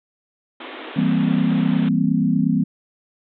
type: band-pass noise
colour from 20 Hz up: pink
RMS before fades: -35 dBFS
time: 0.6-1.89 s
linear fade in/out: 5 ms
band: 250 to 3700 Hz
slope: 96 dB/octave
type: chord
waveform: sine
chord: C dominant seventh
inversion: first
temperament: equal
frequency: 164.81 / 196 / 233.1 / 261.6 Hz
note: E3 / G3 / Bb3 / C4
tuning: 0 / 0 / 0 / 0 cents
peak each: -21 dBFS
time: 0.96-2.64 s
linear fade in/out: 10 ms
effects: none